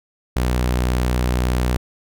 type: tone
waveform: sawtooth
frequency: 61.74 Hz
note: B1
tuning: in tune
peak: -13 dBFS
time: 0.36-1.77 s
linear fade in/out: 5 ms
effects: none